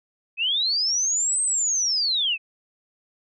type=linear two-way sweep; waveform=sine; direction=up then down; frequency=2489 to 8372 to 2489 Hz; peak=-20 dBFS; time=0.37-2.38 s; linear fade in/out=50 ms; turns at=1.42 s; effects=none